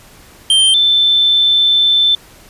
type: tone pair in turn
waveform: square / sine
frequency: 3151 / 3536 Hz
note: G7 / A7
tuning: +8 / +8 cents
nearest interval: major second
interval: 200 cents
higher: second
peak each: -8 dBFS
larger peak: neither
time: 0.5-0.74 / 0.74-2.15 s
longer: second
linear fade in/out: 2 ms
effects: pink hiss -42 dBFS RMS until 2.49 s + resampled to 32000 Hz